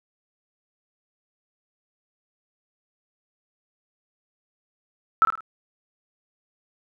sine tone with echo, 1318.5 Hz, E6, in tune, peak -12 dBFS, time 5.22-5.25 s, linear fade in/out 0 ms, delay 52 ms, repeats 3, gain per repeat -8 dB, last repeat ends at 5.406 s, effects none

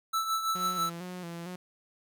square tone with tremolo, 1318.5 Hz, E6, in tune, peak -26 dBFS, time 0.13-0.9 s, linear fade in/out 10 ms, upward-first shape triangle, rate 6.1 Hz, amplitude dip 65%
sawtooth tone with vibrato, 175.2 Hz, F3, 6 cents sharp, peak -34 dBFS, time 0.55-1.56 s, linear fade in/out 5 ms, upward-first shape square, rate 2.2 Hz, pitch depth 56 cents each way
effects none

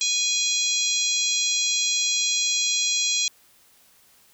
harmonic tone with a mistuned harmonic, 822 Hz, G#5, 18 cents flat, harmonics 3 / 4 / 5 / 6 / 7 / 8 / 9, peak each -30 / -27 / -27 / -36 / -27 / -28 / -30 dBFS, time 0.01-3.28 s, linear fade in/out 2 ms, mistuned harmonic 4, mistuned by +20 cents, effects white hiss -57 dBFS RMS until 4.33 s

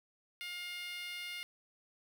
10% pulse tone with high-pass filter, 710 Hz, F5, 28 cents sharp, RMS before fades -43 dBFS, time 0.41-1.43 s, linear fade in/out 0 ms, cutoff 2200 Hz, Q 2.4, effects none

